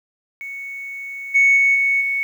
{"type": "tone with level steps", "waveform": "sine", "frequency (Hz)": 2217, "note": "C#7", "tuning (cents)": 0, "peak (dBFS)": [-28, -9, -11, -14, -18], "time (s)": [0.41, 2.23], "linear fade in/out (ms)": 0, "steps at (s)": [1.34, 1.56, 1.74, 2], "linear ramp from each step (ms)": 20, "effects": ["tanh soft clip ceiling -7 dBFS", "8-bit"]}